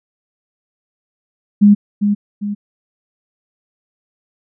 sine tone with echo, 205.2 Hz, G#3, 21 cents flat, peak -4 dBFS, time 1.61-1.75 s, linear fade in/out 20 ms, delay 400 ms, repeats 2, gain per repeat -7 dB, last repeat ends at 2.55 s, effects none

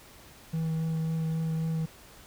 triangle tone with vibrato, 161.1 Hz, E3, 39 cents flat, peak -25 dBFS, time 0.53-1.86 s, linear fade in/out 10 ms, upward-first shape sine, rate 3.7 Hz, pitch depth 10 cents each way, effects pink hiss -52 dBFS RMS until 2.26 s

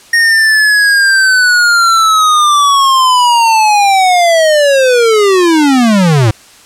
square linear sweep, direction down, 1860 to 102.7 Hz, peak -6 dBFS, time 0.13-6.31 s, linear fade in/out 5 ms, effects white hiss -39 dBFS RMS until 6.65 s + low-pass 9000 Hz 12 dB/octave

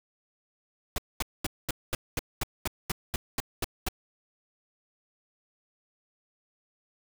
pink noise bursts, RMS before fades -29 dBFS, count 13, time 0.96-3.886 s, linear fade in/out 2 ms, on 22 ms, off 220 ms, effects none

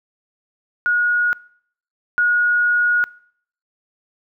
sine tone pair in turn, 1447 / 1447 Hz, F#6 / F#6, -39 / -39 cents, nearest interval unison, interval 0 cents, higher neither, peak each -14 / -13 dBFS, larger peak second, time 0.86-1.33 / 2.18-3.04 s, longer second, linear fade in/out 0 ms, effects noise-tail reverb RT60 0.6 s tail -23 dB re dry

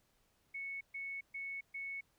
sine tone bursts, 2209 Hz, C#7, 7 cents flat, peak -40 dBFS, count 4, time 0.54-2.01 s, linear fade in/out 10 ms, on 270 ms, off 130 ms, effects pink hiss -75 dBFS RMS until 2.18 s

